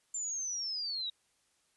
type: linear sweep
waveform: sine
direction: down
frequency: 7270 to 3773 Hz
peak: -34 dBFS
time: 0.14-1.1 s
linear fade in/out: 5 ms
effects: white hiss -73 dBFS RMS until 1.76 s + resampled to 24000 Hz